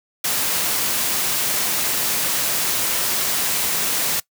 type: noise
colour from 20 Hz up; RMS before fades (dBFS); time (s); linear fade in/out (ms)
white; -21; 0.24-4.2; 5
effects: noise-tail reverb RT60 0.1 s tail -21 dB re dry + high-pass 100 Hz 12 dB/octave